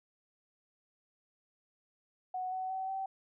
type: tone with pitch steps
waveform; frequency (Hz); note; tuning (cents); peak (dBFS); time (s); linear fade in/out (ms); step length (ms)
sine; 740 / 749.9 / 759.9 / 770.1; F#5 / F#5 / F#5 / G5; 0 / +23 / +46 / -31; -34; 2.34-3.06; 5; 180
effects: none